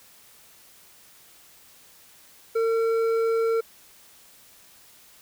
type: tone with hard clipping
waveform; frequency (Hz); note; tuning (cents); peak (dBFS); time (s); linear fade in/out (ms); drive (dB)
sine; 453.9; A#4; -46; -22; 2.55-3.61; 10; 7
effects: white hiss -53 dBFS RMS until 5.21 s